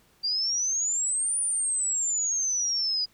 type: exponential two-way sweep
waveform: sine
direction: up then down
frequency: 4699 to 9500 to 4882 Hz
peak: -24 dBFS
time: 0.23-3.06 s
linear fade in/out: 20 ms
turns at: 1.39 s
effects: pink hiss -62 dBFS RMS until 3.13 s